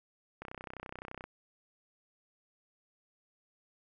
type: click train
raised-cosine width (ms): 0.5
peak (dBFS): -27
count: 27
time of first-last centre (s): 0.42-1.24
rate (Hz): 31.7
effects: none